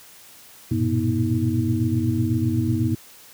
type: tone cluster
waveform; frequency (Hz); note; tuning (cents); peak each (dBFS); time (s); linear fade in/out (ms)
sine; 97.2 / 115.3 / 123.3 / 240.7 / 318.5; G2 / A#2 / B2 / B3 / D#4; -14 / -19 / -2 / -44 / +41; -25; 0.71-2.95; 5
effects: white hiss -47 dBFS RMS until 3.33 s + high-pass 60 Hz 12 dB/octave